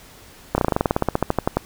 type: slowing click train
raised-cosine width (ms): 1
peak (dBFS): -3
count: 19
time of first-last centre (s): 0.55-1.57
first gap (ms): 30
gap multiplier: 1.07
effects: pink hiss -46 dBFS RMS until 1.65 s